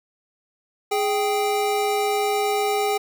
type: tone pair together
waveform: square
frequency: 415.9 / 784.6 Hz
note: G#4 / G5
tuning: +2 / +1 cents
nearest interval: major seventh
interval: 1099 cents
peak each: -23 / -24 dBFS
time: 0.91-2.98 s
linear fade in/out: 10 ms
effects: none